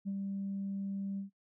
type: tone with ADSR envelope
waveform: sine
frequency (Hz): 196.7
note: G3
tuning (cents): +6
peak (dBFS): -31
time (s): 0.05-1.3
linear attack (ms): 29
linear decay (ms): 48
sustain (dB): -3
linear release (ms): 120
effects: noise-tail reverb RT60 0.1 s tail -21 dB re dry + tanh soft clip ceiling -30 dBFS